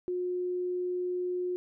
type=tone; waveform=sine; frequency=360 Hz; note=F#4; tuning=47 cents flat; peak=-29 dBFS; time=0.08-1.56 s; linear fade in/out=0 ms; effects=none